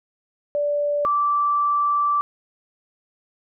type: tone pair in turn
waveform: sine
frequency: 583 / 1166 Hz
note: D5 / D6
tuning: -13 / -13 cents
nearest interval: octave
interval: 1200 cents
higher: second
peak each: -19 / -17 dBFS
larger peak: second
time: 0.55-1.05 / 1.05-2.21 s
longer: second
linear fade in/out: 0 ms
effects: none